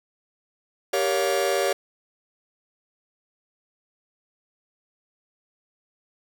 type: chord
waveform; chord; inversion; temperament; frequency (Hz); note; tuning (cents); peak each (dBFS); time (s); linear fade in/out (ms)
45% pulse; G half-diminished seventh; none; just; 392 / 470.4 / 564.5 / 705.6; G4 / Bb4 / Db5 / F5; 0 / +16 / +31 / +18; -26 / -28 / -25 / -29; 0.93-1.73; 5
effects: none